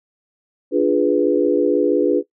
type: chord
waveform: sine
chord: D diminished seventh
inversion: none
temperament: equal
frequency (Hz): 293.7 / 349.2 / 415.3 / 493.9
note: D4 / F4 / Ab4 / Cb5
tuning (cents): 0 / 0 / 0 / 0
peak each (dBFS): -18 / -19 / -19 / -19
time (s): 0.71-2.23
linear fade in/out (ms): 50
effects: noise-tail reverb RT60 0.1 s tail -18 dB re dry